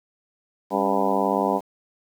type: harmonic tone with a mistuned harmonic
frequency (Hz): 98.6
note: G2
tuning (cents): +11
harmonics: 2 / 3 / 4 / 5 / 6 / 7 / 8 / 9 / 10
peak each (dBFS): -28 / -28 / -28 / -28 / -28 / -28 / -28 / -28 / -28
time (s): 0.7-1.61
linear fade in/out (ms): 50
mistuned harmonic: 3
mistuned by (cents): -90
effects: 8-bit